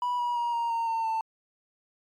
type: tone with pitch steps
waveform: triangle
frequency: 980 / 964.8 / 949.9 / 935.2 / 920.7 / 906.5 / 892.5 Hz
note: B5 / B5 / A#5 / A#5 / A#5 / A#5 / A5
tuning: -14 / -41 / +32 / +5 / -22 / -49 / +24 cents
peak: -23 dBFS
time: 0.02-1.21 s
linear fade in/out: 2 ms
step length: 170 ms
effects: tanh soft clip ceiling -19 dBFS + MP3 96 kbps